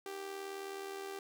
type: tone with amplitude modulation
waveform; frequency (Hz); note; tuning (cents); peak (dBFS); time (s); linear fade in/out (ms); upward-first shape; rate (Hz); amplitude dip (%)
sawtooth; 392; G4; 0; -35; 0.06-1.19; 2; sine; 79.2; 55
effects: none